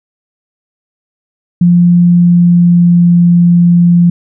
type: tone with pitch glide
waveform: sine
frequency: 174.61 to 173.4 Hz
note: F3 to F3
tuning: 0 to -12 cents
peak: -3 dBFS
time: 1.61-4.1 s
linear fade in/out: 5 ms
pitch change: -12 cents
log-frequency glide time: 1.99-3.13 s
effects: none